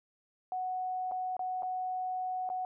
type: tone with dropouts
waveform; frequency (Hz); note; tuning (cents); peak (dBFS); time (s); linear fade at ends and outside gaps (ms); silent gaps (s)
sine; 740; F#5; 0; -32; 0.52-2.65; 1; 1.113-1.119 / 1.367-1.393 / 1.623-1.631 / 2.491-2.5
effects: none